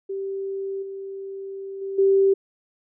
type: tone with level steps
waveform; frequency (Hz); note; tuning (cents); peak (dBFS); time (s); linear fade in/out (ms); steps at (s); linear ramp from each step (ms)
sine; 390; G4; -9; -26 / -31 / -27 / -14; 0.09-2.34; 10; 0.82 / 1.81 / 1.98; 10
effects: none